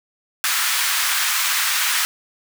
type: high-pass noise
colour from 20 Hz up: pink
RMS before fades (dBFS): -20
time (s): 0.44-2.05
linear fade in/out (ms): 0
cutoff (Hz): 1200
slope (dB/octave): 24
effects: none